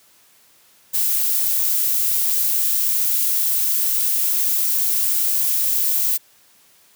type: noise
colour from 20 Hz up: violet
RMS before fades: -19 dBFS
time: 0.93-6.18 s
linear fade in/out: 20 ms
effects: white hiss -54 dBFS RMS until 6.95 s + high-pass 80 Hz 12 dB/octave

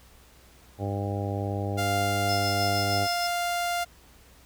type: harmonic tone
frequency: 100.2 Hz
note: G2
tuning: 38 cents sharp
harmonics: 1 / 2 / 3 / 4 / 5 / 6 / 7 / 8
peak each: -29 / -37 / -36 / -38 / -38 / -38 / -41 / -38 dBFS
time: 0.78-3.08 s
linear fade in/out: 50 ms
type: tone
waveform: sawtooth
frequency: 698.5 Hz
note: F5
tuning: in tune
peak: -22 dBFS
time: 1.77-3.85 s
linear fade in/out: 20 ms
type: tone with tremolo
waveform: triangle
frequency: 5190 Hz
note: E8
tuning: 28 cents flat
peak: -28 dBFS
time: 2.29-3.27 s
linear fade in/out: 2 ms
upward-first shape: sine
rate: 6.5 Hz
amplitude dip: 70%
effects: added 63 Hz sine -56 dBFS peak until 4.45 s + pink hiss -56 dBFS RMS until 4.45 s

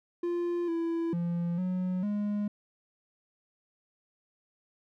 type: tone with pitch steps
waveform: triangle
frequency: 347.3 / 333.3 / 171.9 / 183.3 / 206.8 Hz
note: F4 / E4 / F3 / F#3 / G#3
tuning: -10 / +19 / -27 / -16 / -7 cents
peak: -26 dBFS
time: 0.23-2.48 s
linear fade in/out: 5 ms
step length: 450 ms
effects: none

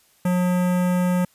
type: tone with notch filter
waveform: square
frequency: 180 Hz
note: F#3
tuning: 47 cents flat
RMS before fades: -20 dBFS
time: 0.25-1.25 s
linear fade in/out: 5 ms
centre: 4300 Hz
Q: 0.55
effects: white hiss -59 dBFS RMS until 1.34 s + resampled to 32000 Hz

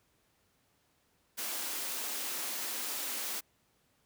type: high-pass noise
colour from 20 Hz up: white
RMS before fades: -37 dBFS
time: 1.37-3.41 s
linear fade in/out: 20 ms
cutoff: 210 Hz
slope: 96 dB/octave
effects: pink hiss -72 dBFS RMS until 4.05 s + high-pass 60 Hz 12 dB/octave

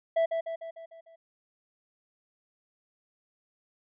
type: tone with echo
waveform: triangle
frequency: 659.3 Hz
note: E5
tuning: in tune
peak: -20 dBFS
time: 0.16-0.26 s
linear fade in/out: 10 ms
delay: 150 ms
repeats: 6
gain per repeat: -5 dB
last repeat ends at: 1.16 s
effects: resampled to 8000 Hz

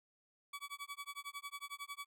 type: tone with tremolo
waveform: 20% pulse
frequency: 1140 Hz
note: C#6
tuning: 48 cents sharp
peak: -37 dBFS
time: 0.53-2.06 s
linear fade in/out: 5 ms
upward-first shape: sine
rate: 11 Hz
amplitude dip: 100%
effects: none

